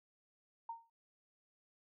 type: tone with exponential decay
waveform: sine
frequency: 920 Hz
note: A#5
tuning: 23 cents flat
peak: -38 dBFS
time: 0.69-0.9 s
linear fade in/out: 5 ms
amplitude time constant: 44 ms
effects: none